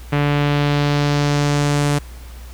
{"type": "tone with low-pass filter sweep", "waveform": "sawtooth", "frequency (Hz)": 145.1, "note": "D3", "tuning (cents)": -21, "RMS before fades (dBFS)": -17, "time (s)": [0.12, 1.99], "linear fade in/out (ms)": 10, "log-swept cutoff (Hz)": [2500, 9600], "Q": 1.4, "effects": ["added 60 Hz sine -33 dBFS peak until 2.53 s", "pink hiss -44 dBFS RMS until 2.53 s"]}